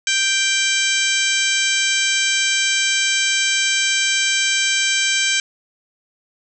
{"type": "harmonic tone with a mistuned harmonic", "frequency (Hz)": 784, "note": "G5", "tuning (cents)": 0, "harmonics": [2, 3, 4, 5, 6, 7, 8, 9, 10], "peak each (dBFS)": [-23, -21, -22, -27, -30, -28, -24, -32, -26], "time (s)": [0.07, 5.4], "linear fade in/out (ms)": 2, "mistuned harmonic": 10, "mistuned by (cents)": -17, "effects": []}